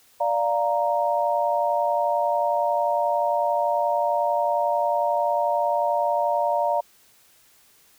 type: chord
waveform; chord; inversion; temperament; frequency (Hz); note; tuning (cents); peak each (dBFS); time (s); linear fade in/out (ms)
sine; Bb major; first; equal; 587.3 / 698.5 / 932.3; D5 / F5 / Bb5; 0 / 0 / 0; -24; 0.2-6.81; 10
effects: white hiss -57 dBFS RMS until 7.98 s